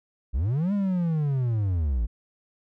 triangle linear two-way sweep, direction up then down, 50.6 to 206.8 to 50.6 Hz, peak -20 dBFS, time 0.33-2.07 s, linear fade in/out 20 ms, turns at 0.73 s, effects none

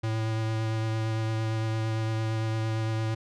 square tone with vibrato, 110.9 Hz, A2, 14 cents sharp, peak -27 dBFS, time 0.03-3.15 s, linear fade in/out 10 ms, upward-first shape triangle, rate 8.8 Hz, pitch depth 16 cents each way, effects low-pass 6000 Hz 12 dB/octave

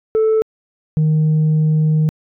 sine tone pair in turn, 439.1 / 155.25 Hz, A4 / D#3, -4 / -3 cents, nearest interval octave + tritone, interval 1799 cents, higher first, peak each -9 dBFS, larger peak neither, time 0.15-0.42 / 0.97-2.09 s, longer second, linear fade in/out 0 ms, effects tanh soft clip ceiling -10 dBFS

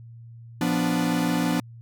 45% pulse chord, B diminished, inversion second, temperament equal, 174.61 / 246.9 / 293.7 Hz, F3 / B3 / D4, 0 / 0 / 0 cents, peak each -26 dBFS, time 0.61-1.6 s, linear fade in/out 2 ms, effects added 116 Hz sine -41 dBFS peak until 1.81 s

